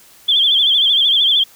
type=tone with vibrato; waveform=sine; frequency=3322 Hz; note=G#7; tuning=in tune; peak=-10 dBFS; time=0.28-1.44 s; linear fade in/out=10 ms; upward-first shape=sine; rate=13 Hz; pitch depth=100 cents each way; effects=white hiss -46 dBFS RMS until 1.55 s